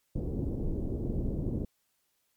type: low-pass noise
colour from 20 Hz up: pink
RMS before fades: -32 dBFS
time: 0.15-1.65 s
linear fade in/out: 5 ms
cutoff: 420 Hz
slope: 24 dB/octave
effects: white hiss -75 dBFS RMS until 2.36 s + MP3 96 kbps